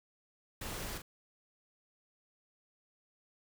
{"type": "noise with echo", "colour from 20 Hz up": "pink", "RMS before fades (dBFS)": -42, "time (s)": [0.61, 0.98], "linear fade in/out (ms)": 5, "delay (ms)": 40, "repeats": 1, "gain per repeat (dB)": -6, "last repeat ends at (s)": 1.02, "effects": []}